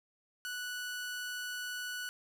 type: tone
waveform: sawtooth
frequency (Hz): 1478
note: F#6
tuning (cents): -2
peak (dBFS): -34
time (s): 0.45-2.09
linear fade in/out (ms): 0
effects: none